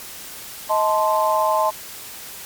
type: tone cluster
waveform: sine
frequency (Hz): 632 / 875 / 1043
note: D#5 / A5 / C6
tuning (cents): +27 / -10 / -6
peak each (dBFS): -20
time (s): 0.69-1.71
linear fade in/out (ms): 20
effects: white hiss -36 dBFS RMS until 2.45 s + MP3 96 kbps